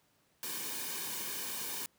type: noise with comb filter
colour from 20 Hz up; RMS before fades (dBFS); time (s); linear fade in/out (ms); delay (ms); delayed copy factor
white; -39; 0.43-1.86; 0; 1.5; -0.65
effects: pink hiss -71 dBFS RMS until 1.98 s + high-pass 100 Hz 12 dB/octave